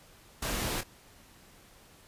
pink noise with echo, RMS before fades -33 dBFS, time 0.42-0.81 s, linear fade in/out 5 ms, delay 25 ms, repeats 1, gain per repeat -9 dB, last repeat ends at 0.835 s, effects pink hiss -57 dBFS RMS until 2.07 s + resampled to 32000 Hz

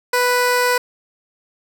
15% pulse tone, 493.9 Hz, B4, in tune, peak -8 dBFS, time 0.13-0.78 s, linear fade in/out 5 ms, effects none

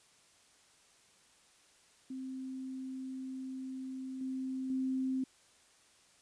sine tone with level steps, 261.6 Hz, C4, in tune, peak -39 / -35 / -31 dBFS, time 2.1-5.24 s, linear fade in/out 5 ms, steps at 4.21 / 4.7 s, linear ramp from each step 2 ms, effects white hiss -65 dBFS RMS until 6.21 s + resampled to 22050 Hz

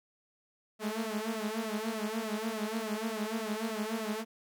sawtooth tone with flanger, 218.7 Hz, A3, 10 cents flat, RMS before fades -35 dBFS, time 0.79-4.25 s, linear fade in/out 50 ms, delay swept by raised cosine 1.5 to 6.8 ms, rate 3.4 Hz, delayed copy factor +1, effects none

